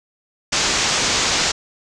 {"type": "low-pass noise", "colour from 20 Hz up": "white", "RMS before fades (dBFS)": -19, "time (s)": [0.52, 1.52], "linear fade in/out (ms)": 10, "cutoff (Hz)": 7200, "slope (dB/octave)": 48, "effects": []}